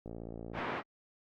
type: click train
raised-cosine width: 2 ms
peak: -30 dBFS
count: 31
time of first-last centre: 0.06-0.587 s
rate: 56.9 Hz
type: band-pass noise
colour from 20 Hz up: white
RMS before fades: -37 dBFS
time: 0.53-0.83 s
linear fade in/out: 50 ms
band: 140 to 1500 Hz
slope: 12 dB/octave
effects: low-pass 3000 Hz 12 dB/octave + Opus 48 kbps